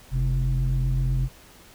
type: tone pair together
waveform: sine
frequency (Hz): 46.25 / 130.81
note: F#1 / C3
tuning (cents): 0 / 0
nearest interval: octave + tritone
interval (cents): 1800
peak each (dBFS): -21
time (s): 0.11-1.29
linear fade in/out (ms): 50
effects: tanh soft clip ceiling -17 dBFS + pink hiss -50 dBFS RMS until 1.74 s